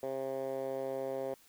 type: tone with band-pass filter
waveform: 10% pulse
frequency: 133.8 Hz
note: C3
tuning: 39 cents sharp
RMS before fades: -37 dBFS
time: 0.03-1.34 s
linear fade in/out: 2 ms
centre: 510 Hz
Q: 2.7
effects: white hiss -63 dBFS RMS until 1.48 s